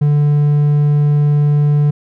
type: tone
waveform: triangle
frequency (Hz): 146.83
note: D3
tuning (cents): 0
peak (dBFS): -7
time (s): 0.01-1.91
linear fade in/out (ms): 10
effects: none